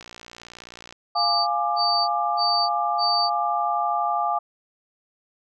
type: click train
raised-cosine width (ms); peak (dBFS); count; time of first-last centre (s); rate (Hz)
0.2; -23; 55; 0.01-0.925; 59
type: chord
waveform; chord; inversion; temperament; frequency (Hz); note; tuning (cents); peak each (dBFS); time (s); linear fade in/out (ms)
sine; D diminished; first; equal with one note detuned; 698.5 / 830.6 / 1186.3; F5 / Ab5 / D6; 0 / 0 / +17; -25; 1.15-4.39; 10
type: tone bursts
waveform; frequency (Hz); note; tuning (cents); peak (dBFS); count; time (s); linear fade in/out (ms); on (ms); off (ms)
sine; 4600; D8; -37; -21; 4; 1.15-3.3; 50; 320; 290
effects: none

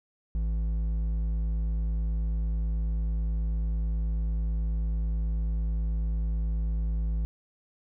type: tone with hard clipping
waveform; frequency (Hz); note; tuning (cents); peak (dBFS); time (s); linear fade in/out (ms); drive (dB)
sine; 54.6; A1; -13; -27; 0.35-7.25; 0; 6
effects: none

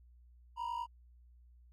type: tone pair together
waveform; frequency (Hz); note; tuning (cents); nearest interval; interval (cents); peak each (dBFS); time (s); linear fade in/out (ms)
triangle; 936.9 / 987.8; A#5 / B5; +8 / 0; minor second; 92; -35 / -37; 0.56-0.87; 50
effects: tanh soft clip ceiling -31 dBFS + added 60 Hz sine -58 dBFS peak until 1.72 s

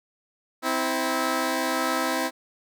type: tone pair together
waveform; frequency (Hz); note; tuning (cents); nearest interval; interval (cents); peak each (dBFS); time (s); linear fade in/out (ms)
10% pulse; 260.4 / 325.1; C4 / E4; -8 / -24; major third; 384; -18; 0.62-2.31; 50
effects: none

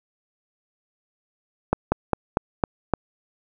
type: slowing click train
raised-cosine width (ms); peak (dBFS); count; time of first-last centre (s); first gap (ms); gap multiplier
1; -4; 6; 1.73-2.937; 190; 1.12
effects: none

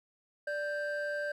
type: tone pair together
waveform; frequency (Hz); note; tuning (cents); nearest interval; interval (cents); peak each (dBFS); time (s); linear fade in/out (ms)
triangle; 587.3 / 1572.1; D5 / G6; 0 / +5; octave + perfect fourth; 1705; -32 / -34; 0.47-1.32; 5
effects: tanh soft clip ceiling -23 dBFS

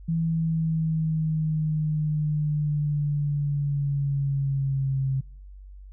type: linear sweep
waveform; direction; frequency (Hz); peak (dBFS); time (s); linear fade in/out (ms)
sine; down; 164.81 to 133.2; -22; 0.08-5.21; 10
effects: noise-tail reverb RT60 0.5 s tail -26 dB re dry + added 48 Hz sine -41 dBFS peak until 5.92 s

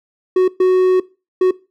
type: tone bursts at uneven times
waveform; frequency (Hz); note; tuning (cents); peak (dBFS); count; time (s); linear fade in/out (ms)
triangle; 370; F#4; 0; -7; 3; 0.36-0.48 / 0.6-1 / 1.41-1.51; 5
effects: noise-tail reverb RT60 0.3 s tail -21 dB re dry

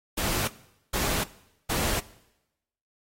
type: noise bursts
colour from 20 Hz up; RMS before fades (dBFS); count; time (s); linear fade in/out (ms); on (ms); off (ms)
pink; -28; 3; 0.17-2; 10; 310; 450
effects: noise-tail reverb RT60 0.9 s tail -19 dB re dry + AAC 48 kbps

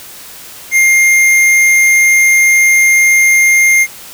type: tone with tanh clipping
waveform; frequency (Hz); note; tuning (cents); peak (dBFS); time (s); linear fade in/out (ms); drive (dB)
sine; 2117; C7; +20; -7; 0.71-3.87; 50; 16
effects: white hiss -32 dBFS RMS until 4.13 s

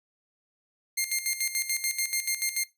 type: tone with tremolo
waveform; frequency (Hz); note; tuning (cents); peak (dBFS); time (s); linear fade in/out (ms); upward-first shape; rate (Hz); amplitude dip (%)
10% pulse; 2115; C7; +18; -16; 0.97-2.64; 10; square; 6.9; 70
effects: noise-tail reverb RT60 0.2 s tail -18 dB re dry

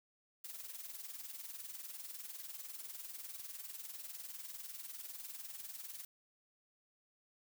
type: noise with tremolo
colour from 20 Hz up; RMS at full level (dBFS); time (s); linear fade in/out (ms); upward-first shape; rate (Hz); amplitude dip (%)
blue; -45; 0.44-6.05; 5; triangle; 20; 75
effects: none

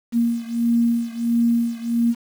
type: beating tone pair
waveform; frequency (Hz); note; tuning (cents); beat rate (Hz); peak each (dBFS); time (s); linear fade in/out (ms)
sine; 233.6 / 235.1; A#3 / A#3; +4 / +15; 1.5; -19 / -21; 0.12-2.15; 50
effects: 7-bit

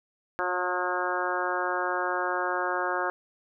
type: harmonic tone with a mistuned harmonic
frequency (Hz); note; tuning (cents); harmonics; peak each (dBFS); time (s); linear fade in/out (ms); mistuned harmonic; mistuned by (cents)
180; F#3; -47; 2 / 3 / 4 / 5 / 6 / 7 / 8 / 9; -34 / -34 / -34 / -34 / -34 / -34 / -34 / -34; 0.39-3.1; 0; 3; +15
effects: none

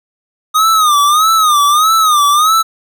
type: tone with vibrato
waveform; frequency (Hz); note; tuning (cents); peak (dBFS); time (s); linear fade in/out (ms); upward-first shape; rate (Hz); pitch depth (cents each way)
square; 1233; D#6; -16; -8; 0.54-2.63; 20; sine; 1.6; 120
effects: none

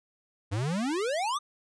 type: exponential sweep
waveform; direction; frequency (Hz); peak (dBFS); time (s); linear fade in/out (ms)
square; up; 93.3 to 1244.5; -28; 0.51-1.39; 20
effects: resampled to 22050 Hz

